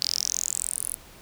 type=tone with high-pass filter sweep; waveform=sawtooth; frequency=43.47 Hz; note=F1; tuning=7 cents flat; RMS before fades=-29 dBFS; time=0.01-0.96 s; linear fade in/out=10 ms; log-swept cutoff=4600 to 11000 Hz; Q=9.5; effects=pink hiss -49 dBFS RMS until 1.21 s